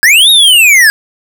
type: linear two-way sweep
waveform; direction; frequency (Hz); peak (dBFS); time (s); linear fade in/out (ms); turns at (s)
square; up then down; 1616 to 3804 to 1616; -3; 0.03-0.9; 0; 0.3
effects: none